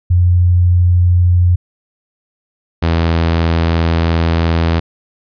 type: tone pair in turn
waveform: sine / sawtooth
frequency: 88.7 / 82.86 Hz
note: F2 / E2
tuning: +27 / +9 cents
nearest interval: minor second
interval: 118 cents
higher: first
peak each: -7 dBFS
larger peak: neither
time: 0.1-1.56 / 2.82-4.8 s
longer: second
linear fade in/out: 10 ms
effects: resampled to 11025 Hz